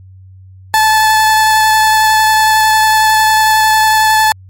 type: tone with vibrato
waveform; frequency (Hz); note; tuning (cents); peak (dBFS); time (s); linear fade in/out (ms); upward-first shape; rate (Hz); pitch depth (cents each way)
30% pulse; 870; A5; -20; -4; 0.74-4.32; 0; triangle; 11; 13
effects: added 94 Hz sine -34 dBFS peak until 4.49 s + MP3 64 kbps